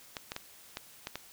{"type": "clicks", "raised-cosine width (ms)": 0.2, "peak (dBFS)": -19, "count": 6, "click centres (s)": [0.168, 0.319, 0.364, 0.771, 1.071, 1.156], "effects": ["white hiss -55 dBFS RMS until 1.32 s"]}